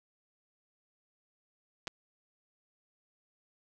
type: clicks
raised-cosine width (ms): 0.2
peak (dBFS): -20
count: 2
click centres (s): 1.872 / 1.878
effects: none